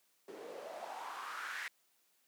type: noise with band-pass filter sweep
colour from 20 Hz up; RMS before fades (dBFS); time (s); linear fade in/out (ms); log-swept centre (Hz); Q
white; -45; 0.28-1.68; 2; 370 to 1900; 4.4
effects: white hiss -74 dBFS RMS until 2.27 s + high-pass 200 Hz 12 dB/octave